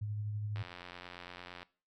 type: tone with tremolo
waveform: sine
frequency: 105 Hz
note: G#2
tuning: 19 cents sharp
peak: -34 dBFS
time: 0.01-0.63 s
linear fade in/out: 10 ms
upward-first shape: triangle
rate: 12 Hz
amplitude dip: 30%
type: click train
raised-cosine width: 0.3 ms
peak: -30 dBFS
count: 96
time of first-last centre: 0.56-1.63 s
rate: 88.8 Hz
effects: noise-tail reverb RT60 0.4 s tail -21 dB re dry